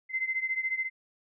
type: beating tone pair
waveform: sine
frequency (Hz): 2063 / 2077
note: C7 / C7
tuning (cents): -25 / -13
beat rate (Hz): 14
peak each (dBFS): -30 / -33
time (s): 0.09-0.9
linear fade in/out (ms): 50
effects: none